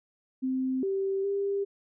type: tone with pitch steps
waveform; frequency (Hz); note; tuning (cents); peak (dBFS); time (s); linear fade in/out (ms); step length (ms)
sine; 260.3 / 388.8 / 398.3; C4 / G4 / G4; -9 / -14 / +28; -26; 0.42-1.65; 20; 410
effects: none